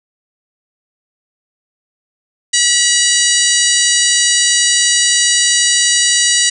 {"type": "harmonic tone with a mistuned harmonic", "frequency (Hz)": 969, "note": "B5", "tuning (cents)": -33, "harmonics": [2, 3, 4, 5, 6, 7, 8, 9], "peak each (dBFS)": [-18, -18, -18, -18, -18, -18, -18, -18], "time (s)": [2.53, 6.5], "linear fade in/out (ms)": 10, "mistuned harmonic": 5, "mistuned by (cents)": -72, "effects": []}